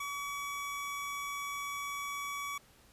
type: tone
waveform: 25% pulse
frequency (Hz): 1136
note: C#6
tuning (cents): +42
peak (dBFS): -33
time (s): 0-2.58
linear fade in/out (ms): 5
effects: pink hiss -62 dBFS RMS until 2.92 s + resampled to 32000 Hz